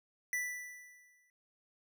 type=tone with exponential decay; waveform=square; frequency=1975.5 Hz; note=B6; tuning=in tune; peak=-32 dBFS; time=0.33-1.3 s; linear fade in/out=1 ms; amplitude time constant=210 ms; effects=none